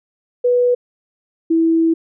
sine tone pair in turn, 490.8 / 327.6 Hz, B4 / E4, -11 / -11 cents, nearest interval perfect fifth, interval 700 cents, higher first, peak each -11 dBFS, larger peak neither, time 0.44-0.75 / 1.5-1.94 s, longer second, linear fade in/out 10 ms, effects none

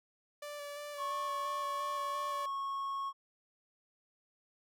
sawtooth tone with vibrato, 582 Hz, D5, 16 cents flat, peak -38 dBFS, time 0.42-2.46 s, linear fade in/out 5 ms, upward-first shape square, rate 2.9 Hz, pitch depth 14 cents each way
triangle tone, 1097 Hz, C#6, 18 cents flat, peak -33 dBFS, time 0.97-3.13 s, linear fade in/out 50 ms
effects none

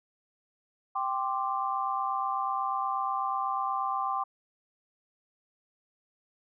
sine chord, G suspended fourth, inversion none, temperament equal, 784 / 1046.5 / 1174.7 Hz, G5 / C6 / D6, 0 / 0 / 0 cents, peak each -32 dBFS, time 0.95-4.24 s, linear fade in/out 10 ms, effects none

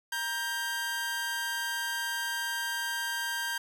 sawtooth tone pair together, 942 / 1584.2 Hz, A#5 / G6, +18 / +18 cents, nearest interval major sixth, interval 900 cents, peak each -34 / -28 dBFS, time 0.12-3.58 s, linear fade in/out 5 ms, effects none

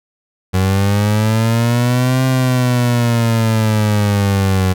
30% pulse linear two-way sweep, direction up then down, 92.5 to 131 to 92.5 Hz, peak -9 dBFS, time 0.53-4.74 s, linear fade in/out 20 ms, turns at 2.25 s, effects none

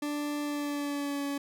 40% pulse tone with pitch glide, 293.5 to 282.4 Hz, D4 to C#4, -1 to +32 cents, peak -30 dBFS, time 0.02-1.38 s, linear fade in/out 5 ms, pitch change -67 cents, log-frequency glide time 0.42-1.25 s, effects none

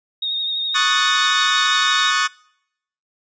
sine tone with vibrato, 3715 Hz, A#7, 7 cents flat, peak -20 dBFS, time 0.22-2.11 s, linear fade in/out 5 ms, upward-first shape triangle, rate 12 Hz, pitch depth 36 cents each way
sawtooth chord, D# half-diminished seventh, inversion third, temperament equal, 1108.7 / 1244.5 / 1480 / 1760 Hz, C#6 / D#6 / F#6 / A6, 0 / 0 / 0 / 0 cents, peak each -18 dBFS, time 0.74-2.28 s, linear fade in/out 20 ms
effects noise-tail reverb RT60 0.8 s tail -26 dB re dry + resampled to 16000 Hz

